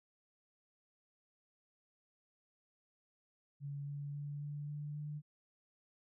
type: tone with pitch steps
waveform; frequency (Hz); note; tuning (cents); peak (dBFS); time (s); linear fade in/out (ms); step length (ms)
sine; 142.1 / 143.42 / 144.75 / 146.09 / 147.45 / 148.82; C#3 / D3 / D3 / D3 / D3 / D3; +43 / -41 / -25 / -9 / +7 / +23; -40; 3.6-5.22; 50; 270
effects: none